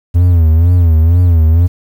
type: tone with vibrato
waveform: triangle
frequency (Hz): 84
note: E2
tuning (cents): +33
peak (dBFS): -3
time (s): 0.14-1.68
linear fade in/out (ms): 20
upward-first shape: sine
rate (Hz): 2.1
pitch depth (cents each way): 110
effects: 7-bit